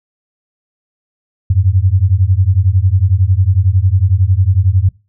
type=beating tone pair; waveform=sine; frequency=88.9 / 99.9 Hz; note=F2 / G2; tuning=+31 / +33 cents; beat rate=11 Hz; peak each=-11 dBFS; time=1.5-4.89 s; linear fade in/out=5 ms; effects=noise-tail reverb RT60 0.3 s tail -22 dB re dry